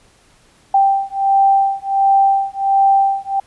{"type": "beating tone pair", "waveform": "sine", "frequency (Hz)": [784, 785.4], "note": ["G5", "G5"], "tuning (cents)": [0, 3], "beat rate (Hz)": 1.4, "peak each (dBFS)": -14, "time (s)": [0.74, 3.4], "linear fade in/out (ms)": 5, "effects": ["pink hiss -52 dBFS RMS until 3.46 s", "resampled to 24000 Hz"]}